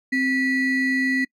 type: ring-modulated tone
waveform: triangle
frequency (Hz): 1108.7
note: C#6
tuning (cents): 0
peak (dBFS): -14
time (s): 0.12-1.25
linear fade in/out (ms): 10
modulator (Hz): 846
effects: noise-tail reverb RT60 0.1 s tail -26 dB re dry